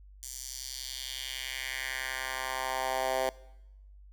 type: tone with high-pass filter sweep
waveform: 10% pulse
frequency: 130.81 Hz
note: C3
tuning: in tune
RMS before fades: -35 dBFS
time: 0.23-3.29 s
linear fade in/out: 0 ms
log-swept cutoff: 7000 to 580 Hz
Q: 2
effects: noise-tail reverb RT60 0.9 s tail -21 dB re dry + added 49 Hz sine -50 dBFS peak until 4.12 s